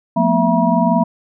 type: tone cluster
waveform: sine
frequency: 177.6 / 222.4 / 243.4 / 666 / 959 Hz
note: F3 / A3 / B3 / E5 / A#5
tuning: +29 / +19 / -25 / +18 / +49 cents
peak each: -18 dBFS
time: 0.16-1.04 s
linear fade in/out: 10 ms
effects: none